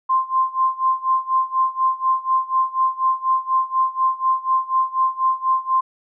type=tone with tremolo; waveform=sine; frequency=1047 Hz; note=C6; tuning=1 cent sharp; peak=-13 dBFS; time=0.09-5.81 s; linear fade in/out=10 ms; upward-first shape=sine; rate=4.1 Hz; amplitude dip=90%; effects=none